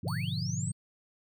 sine linear sweep, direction up, 130.81 to 8510 Hz, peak -38 dBFS, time 0.03-0.72 s, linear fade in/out 10 ms
sine chord, G# diminished seventh, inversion none, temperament equal, 103.83 / 123.47 / 146.83 / 174.61 Hz, G#2 / B2 / D3 / F3, 0 / 0 / 0 / 0 cents, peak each -36 dBFS, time 0.03-0.72 s, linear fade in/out 10 ms
sawtooth tone with exponential decay, 4447 Hz, C#8, 5 cents sharp, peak -37 dBFS, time 0.08-0.73 s, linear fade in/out 0 ms, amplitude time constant 140 ms
effects none

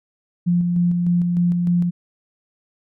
sine tone with tremolo, 174.8 Hz, F3, 2 cents sharp, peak -14 dBFS, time 0.46-1.91 s, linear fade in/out 20 ms, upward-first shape square, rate 3.3 Hz, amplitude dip 30%, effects none

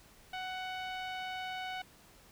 sawtooth tone with low-pass filter, 744 Hz, F#5, 9 cents sharp, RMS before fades -40 dBFS, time 0.33-1.82 s, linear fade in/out 5 ms, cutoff 3200 Hz, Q 1.8, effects pink hiss -60 dBFS RMS until 2.31 s

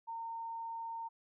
sine tone, 915 Hz, A#5, 32 cents flat, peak -39 dBFS, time 0.07-1.09 s, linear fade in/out 20 ms, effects none

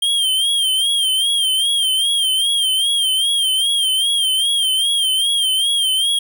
square tone with vibrato, 3182 Hz, G7, 25 cents sharp, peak -15 dBFS, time 0.02-6.19 s, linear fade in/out 5 ms, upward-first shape sine, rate 2.5 Hz, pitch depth 77 cents each way, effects none

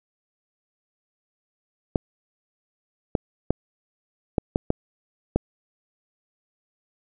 clicks, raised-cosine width 2 ms, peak -6 dBFS, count 7, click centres 1.958 / 3.152 / 3.506 / 4.382 / 4.559 / 4.704 / 5.36 s, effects none

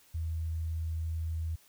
sine tone, 81 Hz, E2, 30 cents flat, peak -31 dBFS, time 0.14-1.56 s, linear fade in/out 10 ms, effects white hiss -62 dBFS RMS until 1.68 s

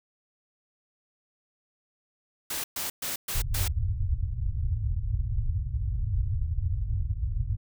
white noise bursts, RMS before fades -32 dBFS, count 5, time 2.5-3.68 s, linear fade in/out 5 ms, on 140 ms, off 120 ms
white low-pass noise, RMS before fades -28 dBFS, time 3.34-7.57 s, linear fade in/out 20 ms, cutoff 110 Hz, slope 48 dB/octave
effects none

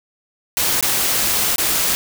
white noise with dropouts, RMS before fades -18 dBFS, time 0.57-1.95 s, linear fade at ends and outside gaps 0 ms, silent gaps 0.809-0.826 / 1.559-1.582 s, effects none

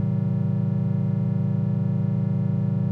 triangle chord, A diminished seventh, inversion none, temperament just, 110 / 132 / 158.4 / 190.08 Hz, A2 / C3 / Eb3 / Gb3, 0 / +16 / +31 / +47 cents, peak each -24 dBFS, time 0-2.91 s, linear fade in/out 0 ms, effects none

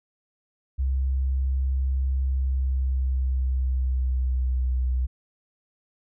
sine tone with pitch glide, 66.1 to 63.12 Hz, C2 to B1, +18 to +38 cents, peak -21 dBFS, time 0.78-5.07 s, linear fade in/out 20 ms, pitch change -80 cents, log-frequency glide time 2.23-4.73 s, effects none

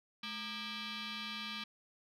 sine tone with frequency modulation, 495.3 Hz, B4, 5 cents sharp, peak -38 dBFS, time 0.23-1.64 s, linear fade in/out 5 ms, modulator 710 Hz, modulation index 5.6, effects tanh soft clip ceiling -37 dBFS

